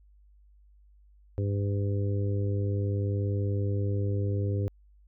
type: harmonic tone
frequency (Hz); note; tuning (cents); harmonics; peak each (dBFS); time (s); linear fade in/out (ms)
100.6; G2; +45; 1 / 2 / 3 / 4 / 5; -26 / -40 / -38 / -37 / -39; 1.38-4.68; 0
effects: added 50 Hz sine -55 dBFS peak until 5.07 s